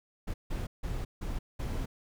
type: noise bursts at uneven times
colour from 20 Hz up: brown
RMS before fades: -34 dBFS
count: 5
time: 0.27-0.34 / 0.5-0.67 / 0.83-1.05 / 1.21-1.39 / 1.59-1.86 s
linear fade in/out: 10 ms
effects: none